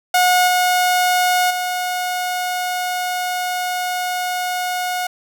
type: tone with level steps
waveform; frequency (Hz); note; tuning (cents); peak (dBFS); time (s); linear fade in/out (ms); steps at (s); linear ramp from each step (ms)
sawtooth; 725; F#5; -35; -8 / -10 / -16; 0.14-5.07; 5; 0.47 / 1.5; 10
effects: none